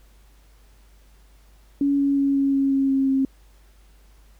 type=tone with pitch steps; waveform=sine; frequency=281.4 / 279.5 / 277.5 / 275.6 / 273.7 / 271.8 / 269.9 / 268.1 Hz; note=C#4 / C#4 / C#4 / C#4 / C#4 / C#4 / C#4 / C4; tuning=+26 / +14 / +2 / -10 / -22 / -34 / -46 / +42 cents; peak=-17 dBFS; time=1.81-3.25 s; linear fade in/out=2 ms; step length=180 ms; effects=added 50 Hz sine -50 dBFS peak until 4.39 s + pink hiss -60 dBFS RMS until 4.39 s